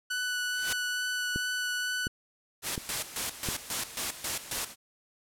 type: tone with vibrato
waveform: sawtooth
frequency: 1486 Hz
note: F#6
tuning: 7 cents sharp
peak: -26 dBFS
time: 0.1-2.08 s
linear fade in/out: 10 ms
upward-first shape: sine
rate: 2.3 Hz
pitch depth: 9 cents each way
type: noise with exponential growth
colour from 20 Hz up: white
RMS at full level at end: -27 dBFS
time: 0.48-0.73 s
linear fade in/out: 5 ms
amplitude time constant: 53 ms
type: click train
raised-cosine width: 3 ms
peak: -20 dBFS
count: 4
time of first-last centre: 1.36-3.488 s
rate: 1.41 Hz
type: noise with tremolo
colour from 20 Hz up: white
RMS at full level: -31 dBFS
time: 2.62-4.76 s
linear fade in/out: 50 ms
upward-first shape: square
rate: 3.7 Hz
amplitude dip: 75%
effects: low-pass 12000 Hz 12 dB/octave